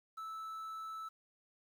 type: tone with quantisation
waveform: triangle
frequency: 1312 Hz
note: E6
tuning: 9 cents flat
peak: -40 dBFS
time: 0.17-1.09 s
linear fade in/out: 10 ms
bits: 11
effects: none